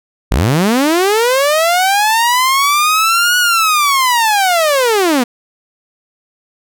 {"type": "linear two-way sweep", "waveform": "sawtooth", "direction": "up then down", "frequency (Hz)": [41.02, 1471, 230.1], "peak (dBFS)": -6, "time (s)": [0.31, 5.24], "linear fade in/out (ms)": 10, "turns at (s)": 3.38, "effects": []}